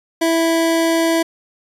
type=tone; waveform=25% pulse; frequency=329.6 Hz; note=E4; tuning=in tune; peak=-10 dBFS; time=0.21-1.23 s; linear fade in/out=10 ms; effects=resampled to 32000 Hz